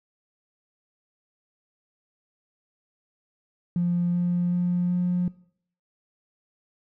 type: tone with pitch steps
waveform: triangle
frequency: 174.61 / 175.82 / 177.05 / 178.28 Hz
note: F3 / F3 / F3 / F3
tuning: 0 / +12 / +24 / +36 cents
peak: -17 dBFS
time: 3.76-5.28 s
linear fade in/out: 2 ms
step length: 380 ms
effects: noise-tail reverb RT60 0.6 s tail -24 dB re dry + tanh soft clip ceiling -19 dBFS